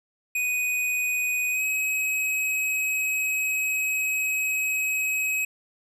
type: tone with pitch glide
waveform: square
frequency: 2489 to 2546 Hz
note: D#7 to D#7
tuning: 0 to +39 cents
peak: -24 dBFS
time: 0.35-5.45 s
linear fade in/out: 5 ms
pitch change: +39 cents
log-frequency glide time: 1.51-1.63 s
effects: none